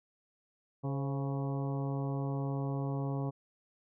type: harmonic tone with a mistuned harmonic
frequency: 138.59 Hz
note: C#3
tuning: in tune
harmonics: 1 / 2 / 3 / 4 / 5 / 6 / 7 / 8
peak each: -33 / -39 / -43 / -45 / -47 / -49 / -50 / -51 dBFS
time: 0.83-3.31 s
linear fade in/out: 20 ms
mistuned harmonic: 4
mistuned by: -53 cents
effects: none